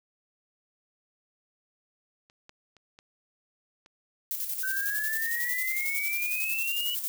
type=clicks; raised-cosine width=0.2 ms; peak=-40 / -31 / -38 / -34 / -36 dBFS; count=5; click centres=2.299 / 2.494 / 2.767 / 2.989 / 3.861 s
type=noise with tremolo; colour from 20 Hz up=violet; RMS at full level=-31 dBFS; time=4.31-7.08 s; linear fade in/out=0 ms; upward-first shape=square; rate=11 Hz; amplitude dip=50%
type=exponential sweep; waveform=sine; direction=up; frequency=1525 to 2960 Hz; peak=-29 dBFS; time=4.63-6.95 s; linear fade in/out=5 ms
effects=none